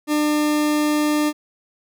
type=tone; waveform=40% pulse; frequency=300 Hz; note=D4; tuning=37 cents sharp; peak=-16 dBFS; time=0.07-1.33 s; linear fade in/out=50 ms; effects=none